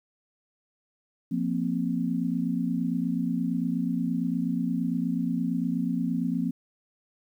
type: chord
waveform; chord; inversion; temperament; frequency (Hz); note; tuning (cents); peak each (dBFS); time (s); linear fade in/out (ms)
sine; F suspended fourth; none; equal; 174.61 / 233.1 / 261.6; F3 / Bb3 / C4; 0 / 0 / 0; -29; 1.31-6.51; 10
effects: 10-bit